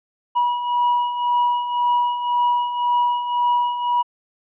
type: beating tone pair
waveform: triangle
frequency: 968 / 969.9 Hz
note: B5 / B5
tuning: -35 / -32 cents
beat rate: 1.9 Hz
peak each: -23 / -16 dBFS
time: 0.35-4.03 s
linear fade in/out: 20 ms
effects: resampled to 8000 Hz